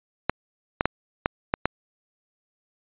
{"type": "clicks", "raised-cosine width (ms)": 0.5, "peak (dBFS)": -5, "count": 6, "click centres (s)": [0.296, 0.809, 0.856, 1.259, 1.539, 1.656], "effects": ["resampled to 8000 Hz"]}